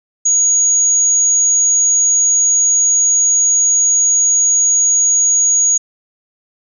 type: tone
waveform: sine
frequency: 6700 Hz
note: G#8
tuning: 14 cents sharp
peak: -9 dBFS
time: 0.25-5.78 s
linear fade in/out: 10 ms
effects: none